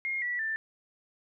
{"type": "tone with pitch steps", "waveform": "sine", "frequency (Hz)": [2137, 1948.4, 1776.4], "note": ["C7", "B6", "A6"], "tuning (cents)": [36, -24, 16], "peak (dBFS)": -29, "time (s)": [0.05, 0.56], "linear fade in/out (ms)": 0, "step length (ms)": 170, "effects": []}